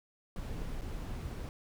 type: noise with dropouts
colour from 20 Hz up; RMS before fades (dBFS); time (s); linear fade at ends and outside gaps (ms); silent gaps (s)
brown; -39; 0.36-1.49; 1; 0.812-0.817
effects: none